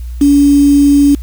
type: tone with quantisation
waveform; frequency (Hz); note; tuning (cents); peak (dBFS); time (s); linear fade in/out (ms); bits
sine; 284.6; C#4; +46; -4; 0.21-1.15; 5; 4
effects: added 60 Hz sine -20 dBFS peak until 1.22 s + white hiss -46 dBFS RMS until 1.22 s